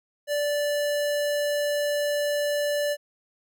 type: tone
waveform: square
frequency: 584 Hz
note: D5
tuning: 10 cents flat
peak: -24 dBFS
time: 0.27-2.97 s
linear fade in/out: 50 ms
effects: none